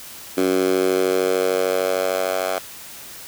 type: tone with high-pass filter sweep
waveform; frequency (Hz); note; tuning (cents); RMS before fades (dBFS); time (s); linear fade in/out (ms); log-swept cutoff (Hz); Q
10% pulse; 93.3; F#2; +15; -20; 0.37-2.59; 10; 310 to 700; 2.9
effects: white hiss -38 dBFS RMS until 3.27 s